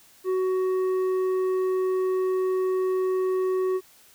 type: tone with tanh clipping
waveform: sine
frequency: 373.2 Hz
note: F#4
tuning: 15 cents sharp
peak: -23 dBFS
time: 0.24-3.81 s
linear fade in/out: 50 ms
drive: 7 dB
effects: white hiss -55 dBFS RMS until 4.14 s